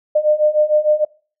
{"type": "beating tone pair", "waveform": "sine", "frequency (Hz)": [602, 608.6], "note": ["D5", "D#5"], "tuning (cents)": [43, -38], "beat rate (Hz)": 6.6, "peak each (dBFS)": [-16, -14], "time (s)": [0.15, 1.05], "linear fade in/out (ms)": 10, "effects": ["noise-tail reverb RT60 0.4 s tail -23 dB re dry"]}